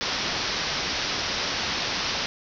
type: low-pass noise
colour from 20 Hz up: white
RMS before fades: -28 dBFS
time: 0.01-2.26 s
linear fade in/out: 0 ms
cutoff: 5800 Hz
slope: 96 dB/octave
effects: none